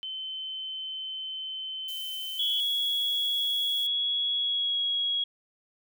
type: tone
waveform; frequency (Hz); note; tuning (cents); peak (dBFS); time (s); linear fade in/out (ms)
sine; 3069; G7; -37; -33; 0.03-2.6; 0
type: noise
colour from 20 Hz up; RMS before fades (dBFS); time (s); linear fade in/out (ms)
violet; -43; 1.88-3.87; 5
type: tone with pitch glide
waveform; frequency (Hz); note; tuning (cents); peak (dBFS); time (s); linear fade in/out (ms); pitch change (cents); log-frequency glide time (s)
sine; 3348 to 3315; G#7 to G#7; +13 to -4; -25; 2.39-5.24; 5; -17; 4.35-4.79
effects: none